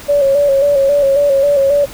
sine tone with vibrato, 561 Hz, C#5, 21 cents sharp, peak -8 dBFS, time 0.08-1.86 s, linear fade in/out 20 ms, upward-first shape square, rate 3.7 Hz, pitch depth 44 cents each way, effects pink hiss -33 dBFS RMS until 1.93 s

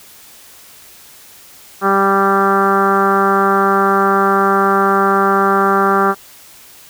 sine tone with frequency modulation, 784 Hz, G5, in tune, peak -9 dBFS, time 1.81-6.15 s, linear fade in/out 50 ms, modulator 196 Hz, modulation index 3.4, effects white hiss -41 dBFS RMS until 6.89 s

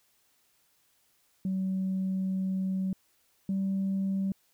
sine tone pair in turn, 189.3 / 193.5 Hz, F#3 / G3, +40 / -22 cents, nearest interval unison, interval 38 cents, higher second, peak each -26 / -25 dBFS, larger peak second, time 1.45-2.93 / 3.49-4.32 s, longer first, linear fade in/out 2 ms, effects tanh soft clip ceiling -24 dBFS + white hiss -69 dBFS RMS until 4.53 s

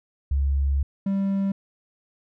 sine / triangle tone pair in turn, 69.3 / 196.01 Hz, C#2 / G3, 0 / 0 cents, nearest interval octave + tritone, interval 1800 cents, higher second, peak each -19 dBFS, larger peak neither, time 0.31-0.83 / 1.06-1.52 s, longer first, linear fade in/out 5 ms, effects none

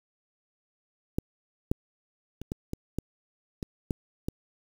clicks, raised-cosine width 3 ms, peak -13 / -11 / -26 / -18 / -19 / -16 / -21 / -15 / -17 dBFS, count 9, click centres 1.185 / 1.715 / 2.416 / 2.519 / 2.734 / 2.986 / 3.628 / 3.908 / 4.285 s, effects 7-bit

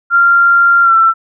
sine tone with pitch glide, 1387 to 1341.3 Hz, F6 to E6, -12 to +30 cents, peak -5 dBFS, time 0.1-1.14 s, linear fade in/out 50 ms, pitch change -58 cents, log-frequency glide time 0.83-0.93 s, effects none

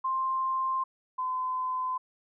sine tone pair in turn, 1051 / 1022.3 Hz, C6 / C6, +7 / -41 cents, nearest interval unison, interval 48 cents, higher first, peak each -26 / -28 dBFS, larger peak first, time 0.04-0.84 / 1.18-1.98 s, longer neither, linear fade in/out 10 ms, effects none

